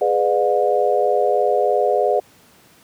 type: chord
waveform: sine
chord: G# diminished seventh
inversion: none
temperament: just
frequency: 415.3 / 498.4 / 598 / 717.6 Hz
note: G#4 / B4 / D5 / F5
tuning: 0 / +16 / +31 / +47 cents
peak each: -20 dBFS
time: 0.01-2.2 s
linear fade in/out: 5 ms
effects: pink hiss -51 dBFS RMS until 2.83 s + high-pass 100 Hz 12 dB/octave